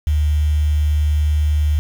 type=tone with quantisation; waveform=sine; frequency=75.1 Hz; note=D2; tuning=39 cents sharp; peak=-13 dBFS; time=0.07-1.79 s; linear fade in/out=0 ms; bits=6; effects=none